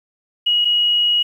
sine tone pair in turn, 2900 / 2900 Hz, F#7 / F#7, -35 / -35 cents, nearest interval unison, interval 0 cents, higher neither, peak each -13 dBFS, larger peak neither, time 0.46-0.65 / 0.65-1.23 s, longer second, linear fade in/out 10 ms, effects 8-bit

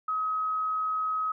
sine tone, 1271 Hz, D#6, 36 cents sharp, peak -26 dBFS, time 0.08-1.32 s, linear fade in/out 5 ms, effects none

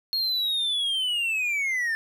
triangle linear sweep, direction down, 4300 to 1760 Hz, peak -22 dBFS, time 0.13-1.95 s, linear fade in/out 0 ms, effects none

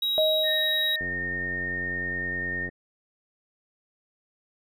triangle tone, 3825 Hz, A#7, 44 cents sharp, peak -22 dBFS, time 0.02-0.96 s, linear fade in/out 5 ms
sine tone with exponential decay, 626 Hz, D#5, 10 cents sharp, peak -19 dBFS, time 0.18-1.66 s, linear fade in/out 0 ms, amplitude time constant 320 ms
sine tone with vibrato, 1834 Hz, A#6, 29 cents flat, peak -28 dBFS, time 0.43-2.7 s, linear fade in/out 50 ms, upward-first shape sine, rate 10 Hz, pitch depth 12 cents each way
click train, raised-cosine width 2 ms, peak -25 dBFS, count 151, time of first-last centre 1.01-2.69 s, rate 89.3 Hz
effects none

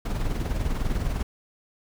brown noise with tremolo, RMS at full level -24 dBFS, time 0.05-1.23 s, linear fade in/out 5 ms, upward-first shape sine, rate 20 Hz, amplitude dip 55%, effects none

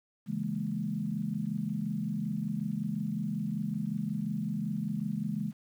sine chord, A# half-diminished seventh, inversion first, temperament equal, 138.59 / 164.81 / 207.7 / 233.1 Hz, C#3 / E3 / G#3 / A#3, 0 / 0 / 0 / 0 cents, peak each -39 / -36 / -33 / -39 dBFS, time 0.26-5.53 s, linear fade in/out 50 ms, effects 10-bit

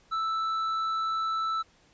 sine tone with hard clipping, 1318.5 Hz, E6, in tune, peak -28 dBFS, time 0.11-1.63 s, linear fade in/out 20 ms, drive 5 dB, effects pink hiss -62 dBFS RMS until 1.93 s + resampled to 16000 Hz

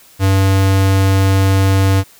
square tone, 96.6 Hz, G2, 25 cents flat, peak -10 dBFS, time 0.19-2.04 s, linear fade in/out 50 ms, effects white hiss -45 dBFS RMS until 2.19 s

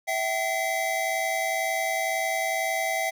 square tone cluster, 655 / 766 / 2047 Hz, E5 / G5 / C7, -11 / -40 / -38 cents, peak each -30 dBFS, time 0.07-3.11 s, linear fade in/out 20 ms, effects none

